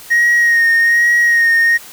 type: tone with vibrato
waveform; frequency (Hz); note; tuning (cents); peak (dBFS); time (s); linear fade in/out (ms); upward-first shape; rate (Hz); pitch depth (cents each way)
triangle; 1871; A#6; +6; -6; 0.1-1.78; 20; sine; 1.2; 28
effects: tanh soft clip ceiling -3 dBFS + white hiss -36 dBFS RMS until 1.92 s